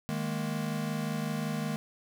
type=chord; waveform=square; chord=D# suspended fourth; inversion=none; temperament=equal; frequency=155.56 / 207.7 / 233.1 Hz; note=D#3 / G#3 / A#3; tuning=0 / 0 / 0 cents; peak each=-35 / -36 / -37 dBFS; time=0.09-1.76 s; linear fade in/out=0 ms; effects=none